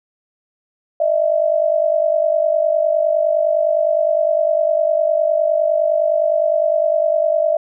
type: tone pair together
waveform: sine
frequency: 609.5 / 659.3 Hz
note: D#5 / E5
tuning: -36 / 0 cents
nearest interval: minor second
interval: 136 cents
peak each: -16 dBFS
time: 1-7.57 s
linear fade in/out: 5 ms
effects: none